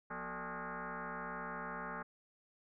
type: tone with frequency modulation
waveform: sine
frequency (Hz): 175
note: F3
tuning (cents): +4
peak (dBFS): -40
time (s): 0.1-2.03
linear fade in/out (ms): 10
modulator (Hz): 208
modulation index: 7.4
effects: none